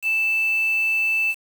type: tone with quantisation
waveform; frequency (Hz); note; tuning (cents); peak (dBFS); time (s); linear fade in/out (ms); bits
sine; 2644; E7; +5; -18; 0.02-1.35; 50; 6
effects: none